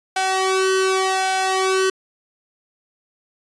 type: tone with flanger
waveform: sawtooth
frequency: 379.3 Hz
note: F#4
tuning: 43 cents sharp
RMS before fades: -19 dBFS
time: 0.16-1.9 s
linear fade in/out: 5 ms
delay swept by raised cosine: 1.4 to 1.97 ms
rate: 0.87 Hz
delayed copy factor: +0.95
effects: resampled to 22050 Hz